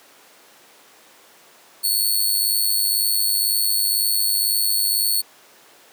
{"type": "tone with amplitude modulation", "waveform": "10% pulse", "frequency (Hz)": 4412, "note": "C#8", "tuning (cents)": -9, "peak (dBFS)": -8, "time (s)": [1.83, 5.22], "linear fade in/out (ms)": 20, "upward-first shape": "sine", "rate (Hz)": 102, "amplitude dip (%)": 60, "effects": ["pink hiss -49 dBFS RMS until 5.92 s", "high-pass 400 Hz 12 dB/octave"]}